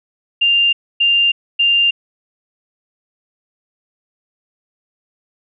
sine tone bursts, 2794 Hz, F7, in tune, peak -10 dBFS, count 3, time 0.41-1.91 s, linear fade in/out 10 ms, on 320 ms, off 270 ms, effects none

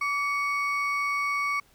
triangle ring-modulated tone, 1689 Hz, G#6, 29 cents sharp, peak -20 dBFS, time 0.01-1.6 s, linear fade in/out 5 ms, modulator 537 Hz, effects pink hiss -61 dBFS RMS until 1.74 s

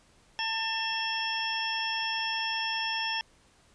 harmonic tone with a mistuned harmonic, 895 Hz, A5, 29 cents sharp, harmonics 1 / 2 / 3 / 4 / 6, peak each -35 / -35 / -35 / -35 / -35 dBFS, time 0.39-3.21 s, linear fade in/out 0 ms, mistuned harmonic 4, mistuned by -140 cents, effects pink hiss -62 dBFS RMS until 3.74 s + resampled to 22050 Hz

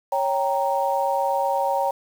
sine chord, G diminished, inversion second, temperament equal, 554.4 / 784 / 932.3 Hz, Db5 / G5 / Bb5, 0 / 0 / 0 cents, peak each -24 dBFS, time 0.12-1.91 s, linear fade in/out 5 ms, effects 7-bit

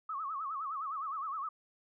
sine tone with vibrato, 1191 Hz, D6, 24 cents sharp, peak -35 dBFS, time 0.09-1.49 s, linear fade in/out 5 ms, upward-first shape sine, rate 9.7 Hz, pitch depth 170 cents each way, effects none

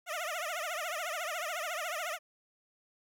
15% pulse tone with vibrato, 659.3 Hz, E5, in tune, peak -28 dBFS, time 0.06-2.19 s, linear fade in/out 50 ms, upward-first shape triangle, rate 14 Hz, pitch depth 210 cents each way, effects none

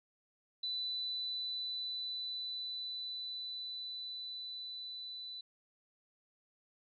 sine tone with level ramp, 3988 Hz, B7, 16 cents sharp, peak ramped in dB -35 to -43 dBFS, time 0.63-5.41 s, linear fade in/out 5 ms, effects none

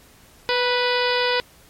harmonic tone with a mistuned harmonic, 493.9 Hz, B4, in tune, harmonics 1 / 2 / 3 / 4 / 5 / 6 / 7 / 8 / 9 / 10, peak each -22 / -25 / -27 / -28 / -29 / -30 / -30 / -31 / -32 / -32 dBFS, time 0.49-1.4 s, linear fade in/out 0 ms, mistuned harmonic 2, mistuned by -26 cents, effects pink hiss -51 dBFS RMS until 1.69 s + MP3 64 kbps

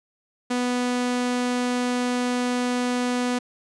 sawtooth tone, 246.9 Hz, B3, in tune, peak -18 dBFS, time 0.5-3.39 s, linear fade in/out 10 ms, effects resampled to 22050 Hz

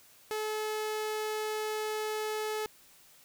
sawtooth tone, 430 Hz, A4, 40 cents flat, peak -28 dBFS, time 0.31-2.66 s, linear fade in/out 0 ms, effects white hiss -59 dBFS RMS until 3.24 s

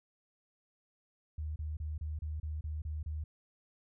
sine tone bursts, 76.8 Hz, D#2, 22 cents flat, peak -35 dBFS, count 9, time 1.38-3.24 s, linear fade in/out 5 ms, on 180 ms, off 30 ms, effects none

